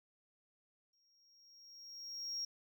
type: tone with exponential growth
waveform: triangle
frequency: 5588 Hz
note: F8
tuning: in tune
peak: -34 dBFS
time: 0.93-2.45 s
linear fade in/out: 5 ms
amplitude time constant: 330 ms
effects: tanh soft clip ceiling -34 dBFS